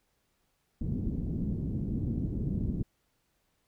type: low-pass noise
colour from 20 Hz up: white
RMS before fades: -32 dBFS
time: 0.81-2.83 s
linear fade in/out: 5 ms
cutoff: 250 Hz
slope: 24 dB/octave
effects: pink hiss -75 dBFS RMS until 3.67 s